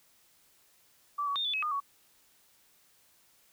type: tone with pitch steps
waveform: sine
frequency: 1161 / 1130 / 3646 / 3472 / 2559 / 1219 / 1120 Hz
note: D6 / C#6 / A#7 / A7 / D#7 / D#6 / C#6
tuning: -20 / +33 / -39 / -24 / +48 / -36 / +18 cents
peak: -29 dBFS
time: 1.18-1.803 s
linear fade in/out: 10 ms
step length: 89 ms
effects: white hiss -65 dBFS RMS until 3.52 s